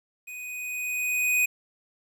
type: tone with level ramp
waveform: square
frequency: 2492 Hz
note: D#7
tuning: 2 cents sharp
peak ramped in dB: -38 to -20 dBFS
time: 0.27-1.46 s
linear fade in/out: 10 ms
effects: 10-bit